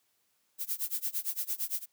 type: noise with tremolo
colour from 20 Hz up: violet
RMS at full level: -31 dBFS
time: 0.58-1.86 s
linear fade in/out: 50 ms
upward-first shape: sine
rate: 8.8 Hz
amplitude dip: 95%
effects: white hiss -74 dBFS RMS until 1.92 s + high-pass 80 Hz 12 dB/octave